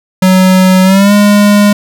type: tone with pitch glide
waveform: square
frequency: 186.3 to 205.5 Hz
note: F#3 to G#3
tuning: +12 to -18 cents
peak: -4 dBFS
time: 0.22-1.73 s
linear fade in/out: 5 ms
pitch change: +170 cents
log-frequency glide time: 0.83-1.13 s
effects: none